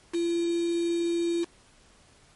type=tone with quantisation; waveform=sine; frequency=340.4 Hz; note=F4; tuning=44 cents flat; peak=-24 dBFS; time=0.13-1.45 s; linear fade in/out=20 ms; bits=6; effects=pink hiss -58 dBFS RMS until 2.35 s + MP3 48 kbps